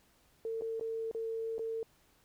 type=tone with dropouts; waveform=sine; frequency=450.6 Hz; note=A4; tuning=41 cents sharp; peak=-34 dBFS; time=0.45-1.83 s; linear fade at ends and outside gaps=1 ms; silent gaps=0.611-0.62 / 0.797-0.81 / 1.113-1.148 / 1.582-1.593 s; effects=pink hiss -68 dBFS RMS until 2.24 s